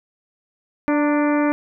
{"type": "harmonic tone with a mistuned harmonic", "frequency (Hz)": 293.7, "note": "D4", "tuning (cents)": 0, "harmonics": [1, 2, 3, 4, 5, 6, 7, 8], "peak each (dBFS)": [-17, -23, -27, -29, -31, -33, -34, -35], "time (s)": [0.88, 1.52], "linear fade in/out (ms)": 0, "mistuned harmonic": 3, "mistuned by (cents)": 41, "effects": []}